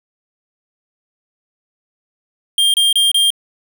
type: tone bursts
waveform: square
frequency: 3200 Hz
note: G7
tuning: 35 cents sharp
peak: -11 dBFS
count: 4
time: 2.58-3.304 s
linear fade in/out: 2 ms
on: 160 ms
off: 28 ms
effects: none